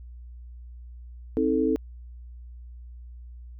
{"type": "chord", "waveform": "sine", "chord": "A diminished", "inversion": "first", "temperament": "just", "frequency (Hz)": [264, 316.8, 440], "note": ["C4", "Eb4", "A4"], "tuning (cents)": [16, 31, 0], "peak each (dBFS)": -25, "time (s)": [1.37, 1.76], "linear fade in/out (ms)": 0, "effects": ["added 60 Hz sine -40 dBFS peak until 3.59 s"]}